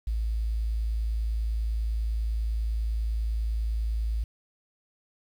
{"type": "tone with quantisation", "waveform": "sine", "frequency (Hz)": 55, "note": "A1", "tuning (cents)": 0, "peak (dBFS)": -25, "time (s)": [0.07, 4.24], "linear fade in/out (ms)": 5, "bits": 9, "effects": []}